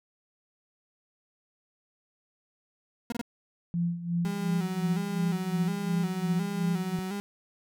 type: tone bursts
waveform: 40% pulse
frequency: 235.9 Hz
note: A#3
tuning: 21 cents sharp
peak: -29 dBFS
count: 3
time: 3.1-3.214 s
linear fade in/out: 2 ms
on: 22 ms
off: 24 ms
type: tone with tremolo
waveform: sine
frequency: 171.7 Hz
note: F3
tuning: 29 cents flat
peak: -24 dBFS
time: 3.74-6.99 s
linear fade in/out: 0 ms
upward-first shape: sine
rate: 2.8 Hz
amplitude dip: 75%
type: tone with vibrato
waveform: 35% pulse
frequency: 194.3 Hz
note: G3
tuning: 15 cents flat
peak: -30 dBFS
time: 4.25-7.2 s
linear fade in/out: 0 ms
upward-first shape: square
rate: 1.4 Hz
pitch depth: 67 cents each way
effects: none